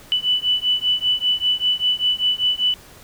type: beating tone pair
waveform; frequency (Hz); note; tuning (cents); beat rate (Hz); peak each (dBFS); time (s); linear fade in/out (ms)
sine; 2977 / 2982.1; F#7 / F#7; +10 / +13; 5.1; -20; 0.12-2.74; 0
effects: pink hiss -45 dBFS RMS until 3.03 s